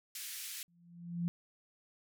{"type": "band-pass noise", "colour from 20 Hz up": "white", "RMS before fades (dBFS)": -44, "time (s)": [0.15, 0.63], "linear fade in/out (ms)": 2, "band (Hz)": [1800, 15000], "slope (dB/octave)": 24}
{"type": "tone with exponential growth", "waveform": "sine", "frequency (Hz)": 172.1, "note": "F3", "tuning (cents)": -25, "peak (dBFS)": -29, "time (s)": [0.68, 1.28], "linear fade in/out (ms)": 0, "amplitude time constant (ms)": 130}
{"effects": []}